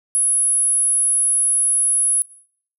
sine tone, 10690 Hz, E9, 23 cents sharp, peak -14 dBFS, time 0.15-2.22 s, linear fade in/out 0 ms, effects noise-tail reverb RT60 0.6 s tail -23 dB re dry

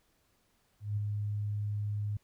sine tone with ADSR envelope, 103.83 Hz, G#2, in tune, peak -28 dBFS, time 0.8-2.17 s, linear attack 170 ms, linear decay 12 ms, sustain -3 dB, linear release 5 ms, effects pink hiss -72 dBFS RMS until 2.23 s

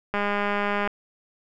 click train, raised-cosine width 0.5 ms, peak -11 dBFS, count 151, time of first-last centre 0.14-0.875 s, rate 204 Hz, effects none

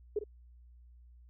sine tone with echo, 417.7 Hz, G#4, 10 cents sharp, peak -28 dBFS, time 0.16-0.19 s, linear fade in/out 5 ms, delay 50 ms, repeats 1, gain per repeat -10 dB, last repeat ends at 0.24 s, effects added 60 Hz sine -54 dBFS peak until 1.29 s

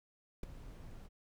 brown noise with ADSR envelope, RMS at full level -37 dBFS, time 0.43-1.09 s, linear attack 4 ms, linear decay 9 ms, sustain -13 dB, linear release 36 ms, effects none

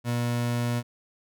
30% pulse tone, 120 Hz, B2, 49 cents flat, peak -22 dBFS, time 0.04-0.83 s, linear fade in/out 50 ms, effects none

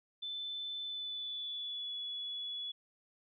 sine tone with pitch glide, 3520 to 3402 Hz, A7 to G#7, 0 to +41 cents, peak -38 dBFS, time 0.22-2.72 s, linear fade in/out 10 ms, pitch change -59 cents, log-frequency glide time 0.83-1.95 s, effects none

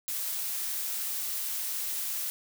blue noise, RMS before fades -33 dBFS, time 0.08-2.3 s, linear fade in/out 0 ms, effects none

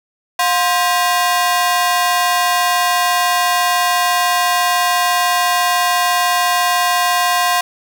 sawtooth ring-modulated tone, 880 Hz, A5, in tune, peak -6 dBFS, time 0.39-7.61 s, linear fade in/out 5 ms, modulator 167 Hz, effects 7-bit

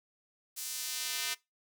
square tone with high-pass filter sweep, 138.59 Hz, C#3, in tune, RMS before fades -37 dBFS, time 0.56-1.35 s, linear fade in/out 20 ms, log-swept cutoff 7300 to 2500 Hz, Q 0.77, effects noise-tail reverb RT60 0.2 s tail -21 dB re dry

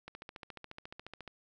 click train, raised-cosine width 0.3 ms, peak -29 dBFS, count 18, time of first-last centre 0.08-1.277 s, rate 14.2 Hz, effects none

